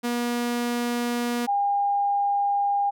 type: tone pair in turn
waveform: sawtooth / sine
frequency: 240 / 806.8 Hz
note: B3 / G5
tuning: -49 / +50 cents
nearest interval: octave + major sixth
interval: 2099 cents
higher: second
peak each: -20 dBFS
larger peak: neither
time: 0.03-1.47 / 1.47-2.91 s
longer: neither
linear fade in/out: 20 ms
effects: none